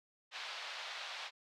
white band-pass noise, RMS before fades -45 dBFS, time 0.31-1.31 s, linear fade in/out 50 ms, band 650 to 4200 Hz, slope 24 dB/octave, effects none

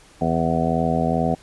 harmonic tone, 82.41 Hz, E2, in tune, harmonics 1 / 2 / 3 / 4 / 5 / 6 / 7 / 8 / 9, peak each -31 / -23 / -24 / -35 / -30 / -28 / -32 / -26 / -25 dBFS, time 0.21-1.35 s, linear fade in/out 5 ms, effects pink hiss -50 dBFS RMS until 1.42 s + resampled to 24000 Hz

